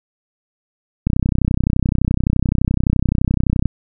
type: click train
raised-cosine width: 5 ms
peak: -3 dBFS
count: 83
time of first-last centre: 1.07-3.657 s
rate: 31.7 Hz
effects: none